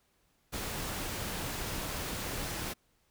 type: noise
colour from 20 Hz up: pink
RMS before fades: -37 dBFS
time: 0.52-2.74 s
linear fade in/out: 20 ms
effects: pink hiss -72 dBFS RMS until 3.1 s